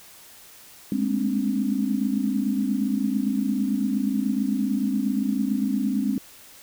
sine tone cluster, 205.9 / 214.8 / 232.2 / 263.3 / 290.5 Hz, G#3 / A3 / A#3 / C4 / D4, -15 / -41 / -7 / +11 / -19 cents, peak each -25 / -32 / -33 / -25 / -31 dBFS, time 0.92-6.18 s, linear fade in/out 2 ms, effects white hiss -48 dBFS RMS until 6.62 s

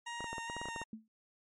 20% pulse tone with vibrato, 932.3 Hz, A#5, in tune, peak -35 dBFS, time 0.06-0.84 s, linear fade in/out 10 ms, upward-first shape square, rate 2.4 Hz, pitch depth 18 cents each way
clicks, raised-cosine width 1 ms, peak -28 dBFS, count 11, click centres 0.206 / 0.243 / 0.33 / 0.382 / 0.499 / 0.566 / 0.615 / 0.656 / 0.686 / 0.762 / 0.816 s
sine tone with exponential decay, 220 Hz, A3, in tune, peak -38 dBFS, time 0.93-1.08 s, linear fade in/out 2 ms, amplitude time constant 32 ms
effects MP3 48 kbps

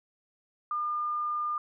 sine tone, 1207 Hz, D6, 47 cents sharp, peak -28 dBFS, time 0.71-1.58 s, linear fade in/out 2 ms, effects none

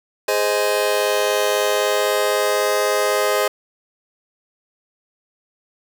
sawtooth chord, Ab major, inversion none, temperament just, 415.3 / 519.1 / 623 Hz, Ab4 / C5 / Eb5, 0 / -14 / +2 cents, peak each -17 dBFS, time 0.28-3.48 s, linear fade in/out 5 ms, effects none

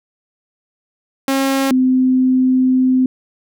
sawtooth / sine tone pair in turn, 270.5 / 257.4 Hz, C#4 / C4, -42 / -28 cents, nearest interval minor second, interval 86 cents, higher first, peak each -10 dBFS, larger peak neither, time 1.28-1.71 / 1.71-3.06 s, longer second, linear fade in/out 2 ms, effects none

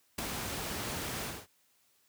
pink noise with ADSR envelope, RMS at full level -32 dBFS, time 0.18-1.47 s, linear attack 8 ms, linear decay 8 ms, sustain -5 dB, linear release 230 ms, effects white hiss -70 dBFS RMS until 2.08 s + high-pass 60 Hz 12 dB/octave

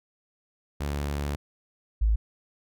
sawtooth / sine tone pair in turn, 72 / 54.06 Hz, D2 / A1, -34 / -30 cents, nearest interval perfect fourth, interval 496 cents, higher first, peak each -24 / -19 dBFS, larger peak second, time 0.8-1.36 / 2.01-2.16 s, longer first, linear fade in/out 10 ms, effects none

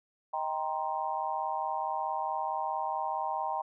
sine chord, C minor seventh, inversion first, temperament just, 627.9 / 784.9 / 941.9 / 1046.5 Hz, Eb5 / G5 / Bb5 / C6, +16 / +2 / +18 / 0 cents, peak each -39 / -34 / -34 / -38 dBFS, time 0.33-3.62 s, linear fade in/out 10 ms, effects none

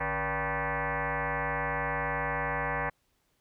sine tone with frequency modulation, 480.7 Hz, B4, 47 cents flat, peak -28 dBFS, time 0-2.9 s, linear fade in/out 10 ms, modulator 211 Hz, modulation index 7.5, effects pink hiss -73 dBFS RMS until 3.4 s

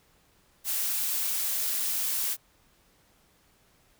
blue noise, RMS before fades -29 dBFS, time 0.64-2.37 s, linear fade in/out 50 ms, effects pink hiss -64 dBFS RMS until 3.99 s

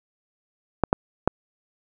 clicks, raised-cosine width 1 ms, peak -3 dBFS, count 3, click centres 0.837 / 0.929 / 1.276 s, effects none

